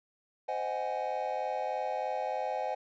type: chord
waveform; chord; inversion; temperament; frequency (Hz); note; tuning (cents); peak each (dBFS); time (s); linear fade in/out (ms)
triangle; Ab dominant seventh; first; just; 519.1 / 623 / 747.5 / 830.6; C5 / Eb5 / Gb5 / Ab5; -14 / +2 / +17 / 0; -35 / -35 / -34 / -34; 0.48-2.75; 10
effects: tanh soft clip ceiling -20 dBFS + resampled to 16000 Hz